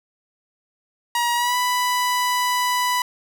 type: tone with pitch glide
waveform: sawtooth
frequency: 953 to 990 Hz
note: A#5 to B5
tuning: +38 to +4 cents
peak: -15 dBFS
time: 1.15-3.02 s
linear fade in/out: 2 ms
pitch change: +66 cents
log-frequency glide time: 1.35-1.56 s
effects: none